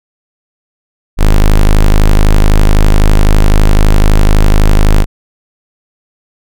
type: tone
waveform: square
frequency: 25.96 Hz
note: G#0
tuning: in tune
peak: -3 dBFS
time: 1.17-5.06 s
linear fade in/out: 50 ms
effects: none